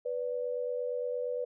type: tone pair together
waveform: sine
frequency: 493.9 / 582.5 Hz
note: B4 / D5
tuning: 0 / -14 cents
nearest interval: minor third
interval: 286 cents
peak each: -32 / -37 dBFS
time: 0.05-1.45 s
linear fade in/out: 10 ms
effects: none